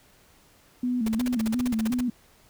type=tone with vibrato; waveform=sine; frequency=234.2 Hz; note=A#3; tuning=8 cents sharp; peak=-23 dBFS; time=0.83-2.1 s; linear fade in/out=5 ms; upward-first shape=square; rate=2.8 Hz; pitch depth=99 cents each way
type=noise bursts; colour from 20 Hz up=pink; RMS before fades=-34 dBFS; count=15; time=1.06-2.009 s; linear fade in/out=5 ms; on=25 ms; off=41 ms
effects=pink hiss -58 dBFS RMS until 2.49 s